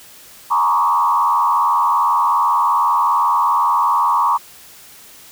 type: tone with frequency modulation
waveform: sine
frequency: 1034 Hz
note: C6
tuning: 21 cents flat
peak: -12 dBFS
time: 0.5-4.38 s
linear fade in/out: 20 ms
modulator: 82.6 Hz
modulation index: 1.7
effects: white hiss -42 dBFS RMS until 5.31 s